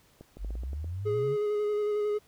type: clicks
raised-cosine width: 2 ms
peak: -32 dBFS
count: 8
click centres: 0.21 / 0.37 / 0.447 / 0.506 / 0.554 / 0.635 / 0.732 / 0.844 s
type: exponential sweep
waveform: sine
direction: up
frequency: 46.25 to 150.9 Hz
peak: -32 dBFS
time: 0.38-1.37 s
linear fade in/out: 50 ms
type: tone with vibrato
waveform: triangle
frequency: 418 Hz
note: G#4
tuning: 11 cents sharp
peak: -24 dBFS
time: 1.05-2.19 s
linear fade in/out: 20 ms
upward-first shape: square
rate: 11 Hz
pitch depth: 14 cents each way
effects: pink hiss -63 dBFS RMS until 2.27 s